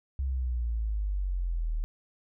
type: exponential sweep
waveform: sine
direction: down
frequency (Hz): 68.3 to 38.05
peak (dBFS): -27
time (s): 0.19-1.84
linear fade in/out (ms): 0
effects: none